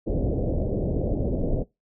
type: low-pass noise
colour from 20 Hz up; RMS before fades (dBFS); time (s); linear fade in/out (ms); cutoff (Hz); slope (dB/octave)
pink; -25; 0.06-1.64; 20; 620; 48
effects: noise-tail reverb RT60 0.2 s tail -22 dB re dry